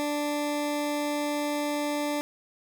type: tone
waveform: 20% pulse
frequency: 293.7 Hz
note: D4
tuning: in tune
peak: -22 dBFS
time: 0-2.21 s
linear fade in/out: 0 ms
effects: none